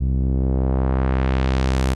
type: tone with low-pass filter sweep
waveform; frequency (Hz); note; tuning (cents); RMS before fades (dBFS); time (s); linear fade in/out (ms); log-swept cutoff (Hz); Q
sawtooth; 65.41; C2; 0; -19; 0-1.95; 20; 160 to 11000; 0.88
effects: none